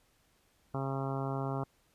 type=harmonic tone; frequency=135.6 Hz; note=C#3; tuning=38 cents flat; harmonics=1 / 2 / 3 / 4 / 5 / 6 / 7 / 8 / 9 / 10; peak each=-35 / -40 / -41 / -45 / -42 / -44 / -46 / -46 / -47 / -49 dBFS; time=0.74-1.64 s; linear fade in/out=5 ms; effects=pink hiss -70 dBFS RMS until 1.94 s + resampled to 32000 Hz